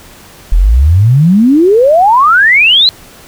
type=exponential sweep; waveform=sine; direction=up; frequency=38.57 to 4158 Hz; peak=-3 dBFS; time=0.52-2.89 s; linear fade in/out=0 ms; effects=pink hiss -36 dBFS RMS until 3.27 s